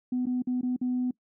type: tone with dropouts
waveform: sine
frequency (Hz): 250.2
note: B3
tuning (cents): +23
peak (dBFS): -24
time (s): 0.12-1.11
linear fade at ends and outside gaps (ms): 5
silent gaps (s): 0.257-0.267 / 0.422-0.471 / 0.612-0.63 / 0.764-0.813
effects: noise-tail reverb RT60 0.1 s tail -22 dB re dry + tanh soft clip ceiling -21 dBFS